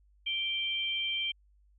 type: tone pair together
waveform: sine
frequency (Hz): 2349 / 3144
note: D7 / G7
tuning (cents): 0 / +4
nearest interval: perfect fourth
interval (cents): 504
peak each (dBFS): -35 / -31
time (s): 0.26-1.32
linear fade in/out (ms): 10
effects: added 50 Hz sine -61 dBFS peak until 1.78 s